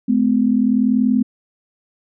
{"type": "tone pair together", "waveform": "sine", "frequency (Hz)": [213.8, 254.3], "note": ["A3", "C4"], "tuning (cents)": [-49, -49], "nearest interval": "minor third", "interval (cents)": 300, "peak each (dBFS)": [-16, -15], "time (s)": [0.08, 1.23], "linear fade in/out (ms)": 10, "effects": []}